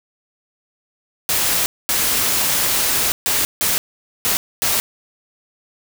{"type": "noise bursts at uneven times", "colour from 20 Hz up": "white", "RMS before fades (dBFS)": -18, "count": 6, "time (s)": [[1.29, 1.66], [1.89, 3.12], [3.26, 3.45], [3.61, 3.78], [4.25, 4.37], [4.62, 4.8]], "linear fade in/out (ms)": 0, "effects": []}